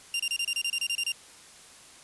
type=tone bursts; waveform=sawtooth; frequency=2788 Hz; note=F7; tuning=4 cents flat; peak=-23 dBFS; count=12; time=0.14-1.12 s; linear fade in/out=2 ms; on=56 ms; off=28 ms; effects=white hiss -51 dBFS RMS until 2.03 s + resampled to 24000 Hz